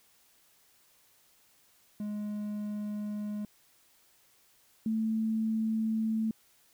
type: tone pair in turn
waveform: triangle / sine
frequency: 208.8 / 221 Hz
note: G#3 / A3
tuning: +10 / +8 cents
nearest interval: minor second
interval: 98 cents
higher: second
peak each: -31 / -27 dBFS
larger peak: second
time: 2-3.45 / 4.86-6.31 s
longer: neither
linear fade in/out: 2 ms
effects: white hiss -65 dBFS RMS until 6.73 s